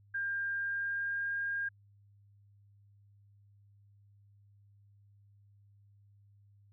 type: tone with pitch glide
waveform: sine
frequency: 1600 to 1613.9 Hz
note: G6 to G6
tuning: +35 to +50 cents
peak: -32 dBFS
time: 0.14-1.69 s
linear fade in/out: 10 ms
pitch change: +15 cents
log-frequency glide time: 0.54-1.38 s
effects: added 101 Hz sine -60 dBFS peak until 6.72 s